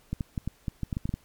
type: clicks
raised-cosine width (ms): 5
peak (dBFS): -17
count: 11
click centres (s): 0.13 / 0.208 / 0.378 / 0.476 / 0.682 / 0.833 / 0.928 / 0.969 / 1.055 / 1.092 / 1.14
effects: pink hiss -61 dBFS RMS until 1.24 s + MP3 96 kbps